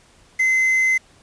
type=tone with quantisation; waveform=triangle; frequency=2056 Hz; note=C7; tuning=31 cents flat; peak=-13 dBFS; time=0.39-0.98 s; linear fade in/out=10 ms; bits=6; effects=pink hiss -53 dBFS RMS until 1.22 s + resampled to 22050 Hz